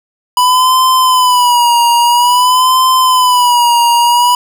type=tone with vibrato; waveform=square; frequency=987.8 Hz; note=B5; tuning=in tune; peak=-7 dBFS; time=0.37-4.35 s; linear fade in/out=2 ms; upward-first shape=sine; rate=0.5 Hz; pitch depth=76 cents each way; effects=none